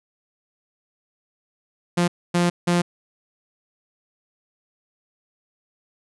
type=tone bursts at uneven times; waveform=sawtooth; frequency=174.61 Hz; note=F3; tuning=in tune; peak=-13 dBFS; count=3; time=1.97-2.08 / 2.34-2.5 / 2.67-2.82 s; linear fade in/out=10 ms; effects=resampled to 24000 Hz